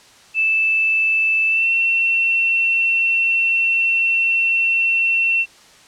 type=tone with pitch glide; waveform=sine; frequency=2637 to 2706 Hz; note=E7 to E7; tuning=0 to +45 cents; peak=-14 dBFS; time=0.34-5.46 s; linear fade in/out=50 ms; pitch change=+45 cents; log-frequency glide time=1.48-1.7 s; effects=white hiss -47 dBFS RMS until 5.87 s + low-pass 7000 Hz 12 dB/octave